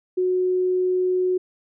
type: tone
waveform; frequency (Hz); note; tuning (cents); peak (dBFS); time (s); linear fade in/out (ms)
sine; 366.8; F#4; -15; -18; 0.17-1.38; 10
effects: none